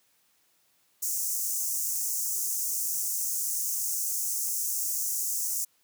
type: high-pass noise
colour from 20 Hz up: pink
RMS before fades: -30 dBFS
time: 1.02-5.65 s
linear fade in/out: 10 ms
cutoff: 6000 Hz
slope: 48 dB/octave
effects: white hiss -68 dBFS RMS until 5.83 s + high-pass 80 Hz 12 dB/octave